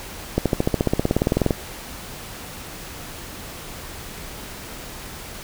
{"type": "accelerating click train", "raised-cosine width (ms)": 2, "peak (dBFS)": -4, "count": 20, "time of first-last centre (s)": [0.38, 1.508], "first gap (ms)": 77, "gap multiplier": 0.97, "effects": ["pink hiss -36 dBFS RMS until 5.43 s"]}